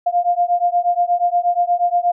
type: beating tone pair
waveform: sine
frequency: 698.5 / 706.9 Hz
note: F5 / F5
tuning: 0 / +21 cents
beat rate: 8.4 Hz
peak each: -17 dBFS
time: 0.06-2.12 s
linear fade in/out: 10 ms
effects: none